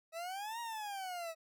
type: exponential two-way sweep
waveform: 40% pulse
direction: up then down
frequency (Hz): 641 to 950 to 641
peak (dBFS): -39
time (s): 0.12-1.35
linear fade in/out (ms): 50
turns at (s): 0.6
effects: none